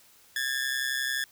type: ring-modulated tone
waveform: sawtooth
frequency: 1713 Hz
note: A6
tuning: 47 cents flat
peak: -21 dBFS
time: 0.36-1.24 s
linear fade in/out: 2 ms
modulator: 65.7 Hz
effects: white hiss -58 dBFS RMS until 1.31 s